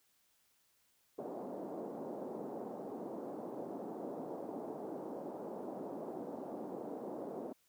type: band-pass noise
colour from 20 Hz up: pink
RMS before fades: -44 dBFS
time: 1.18-7.53 s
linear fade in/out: 10 ms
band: 230 to 750 Hz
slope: 24 dB/octave
effects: white hiss -74 dBFS RMS until 7.68 s